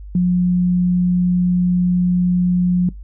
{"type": "tone", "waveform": "sine", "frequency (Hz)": 179, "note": "F3", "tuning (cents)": 43, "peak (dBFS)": -12, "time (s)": [0.15, 2.89], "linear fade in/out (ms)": 2, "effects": ["noise-tail reverb RT60 0.2 s tail -24 dB re dry", "added 50 Hz sine -31 dBFS peak until 3.03 s"]}